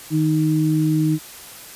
sine tone pair together, 155.55 / 311.1 Hz, D#3 / D#4, 0 / 0 cents, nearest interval octave, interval 1200 cents, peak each -18 dBFS, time 0.1-1.19 s, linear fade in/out 50 ms, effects white hiss -39 dBFS RMS until 1.75 s + resampled to 32000 Hz

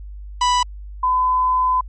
45% pulse / sine tone pair in turn, 987.8 / 1012.6 Hz, B5 / B5, 0 / +43 cents, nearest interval unison, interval 43 cents, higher second, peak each -14 dBFS, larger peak neither, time 0.41-0.63 / 1.03-1.81 s, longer second, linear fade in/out 5 ms, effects added 50 Hz sine -31 dBFS peak until 1.88 s + MP3 32 kbps

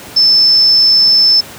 sine tone, 5274 Hz, E8, in tune, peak -5 dBFS, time 0.16-1.41 s, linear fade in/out 10 ms, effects pink hiss -31 dBFS RMS until 1.58 s + high-pass 100 Hz 12 dB/octave

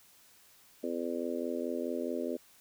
harmonic tone, 84.7 Hz, E2, 48 cents sharp, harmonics 3 / 4 / 5 / 6 / 7, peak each -37 / -38 / -39 / -40 / -40 dBFS, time 0.83-2.37 s, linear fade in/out 10 ms, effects white hiss -61 dBFS RMS until 2.6 s

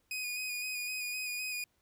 sawtooth tone with vibrato, 2481 Hz, D#7, 6 cents flat, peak -32 dBFS, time 0.11-1.64 s, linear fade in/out 2 ms, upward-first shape square, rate 3.9 Hz, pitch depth 20 cents each way, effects pink hiss -75 dBFS RMS until 1.81 s

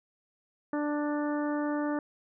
harmonic tone, 295 Hz, D4, 8 cents sharp, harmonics 1 / 2 / 3 / 4 / 5 / 6, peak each -29 / -35 / -39 / -41 / -43 / -45 dBFS, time 0.73-1.99 s, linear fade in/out 2 ms, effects none

